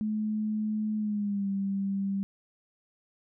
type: tone with pitch glide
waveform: sine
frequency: 214.3 to 196.51 Hz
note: A3 to G3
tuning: -45 to +5 cents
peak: -27 dBFS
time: 0.01-2.23 s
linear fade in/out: 0 ms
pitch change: -150 cents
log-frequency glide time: 0.97-1.49 s
effects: none